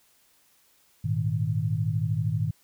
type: chord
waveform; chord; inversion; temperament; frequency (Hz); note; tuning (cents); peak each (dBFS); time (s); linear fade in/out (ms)
sine; Ab suspended second; none; just; 103.83 / 116.8 / 155.74; Ab2 / Bb2 / Eb3; 0 / +4 / +2; -28; 1.04-2.51; 10
effects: white hiss -63 dBFS RMS until 2.63 s